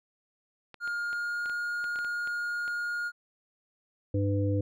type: clicks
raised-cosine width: 0.3 ms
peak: -29 dBFS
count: 11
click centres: 0.743 / 0.876 / 1.13 / 1.459 / 1.497 / 1.842 / 1.959 / 1.989 / 2.047 / 2.274 / 2.679 s
type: tone with pitch glide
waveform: triangle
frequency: 1415 to 1425.7 Hz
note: F6 to F6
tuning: +22 to +35 cents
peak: -28 dBFS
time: 0.8-3.12 s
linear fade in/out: 50 ms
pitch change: +13 cents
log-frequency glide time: 1.01-1.53 s
type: harmonic tone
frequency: 100 Hz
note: G2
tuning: 35 cents sharp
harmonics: 1 / 3 / 5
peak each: -26 / -31 / -33 dBFS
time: 4.14-4.61 s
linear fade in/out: 5 ms
effects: none